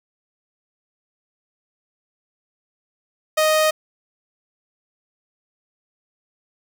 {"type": "tone", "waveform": "sawtooth", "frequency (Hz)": 622.3, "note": "D#5", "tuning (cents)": 0, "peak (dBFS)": -11, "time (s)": [3.37, 3.71], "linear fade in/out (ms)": 10, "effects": []}